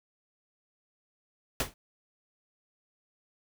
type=noise with exponential decay; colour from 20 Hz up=pink; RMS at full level=-24 dBFS; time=1.6-1.74 s; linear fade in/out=2 ms; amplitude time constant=29 ms; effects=none